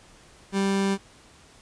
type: tone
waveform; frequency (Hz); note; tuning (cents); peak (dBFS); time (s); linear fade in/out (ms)
30% pulse; 196; G3; 0; -19; 0.52-0.98; 50
effects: pink hiss -53 dBFS RMS until 1.61 s + resampled to 22050 Hz